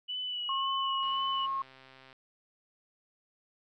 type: tone with vibrato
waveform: sine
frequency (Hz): 2960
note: F#7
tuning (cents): 0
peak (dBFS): -33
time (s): 0.08-1.47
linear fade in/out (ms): 20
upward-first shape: sine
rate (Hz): 1.9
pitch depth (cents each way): 26
type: tone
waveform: sine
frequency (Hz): 1082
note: C#6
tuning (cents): -42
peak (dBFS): -30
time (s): 0.49-1.62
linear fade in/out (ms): 2
type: click train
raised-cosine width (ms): 0.3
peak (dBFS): -38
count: 146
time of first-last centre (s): 1.03-2.128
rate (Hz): 132
effects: none